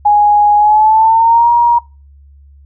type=tone with pitch glide; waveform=sine; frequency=830 to 947.9 Hz; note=G#5 to A#5; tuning=-1 to +29 cents; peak=-5 dBFS; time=0.05-1.79 s; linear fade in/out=10 ms; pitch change=+230 cents; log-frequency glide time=0.57-1.5 s; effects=noise-tail reverb RT60 0.3 s tail -23 dB re dry + added 70 Hz sine -38 dBFS peak until 2.65 s